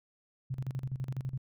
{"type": "tone with tremolo", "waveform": "sine", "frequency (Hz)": 130.81, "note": "C3", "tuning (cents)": 0, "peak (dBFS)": -31, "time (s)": [0.5, 1.38], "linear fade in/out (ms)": 10, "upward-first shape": "square", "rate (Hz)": 12, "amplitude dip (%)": 80, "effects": []}